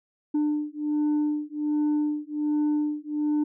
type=beating tone pair; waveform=sine; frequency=298.1 / 299.4 Hz; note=D4 / D4; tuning=+26 / +33 cents; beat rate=1.3 Hz; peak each=-24 dBFS; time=0.34-3.44 s; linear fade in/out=10 ms; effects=tanh soft clip ceiling -20 dBFS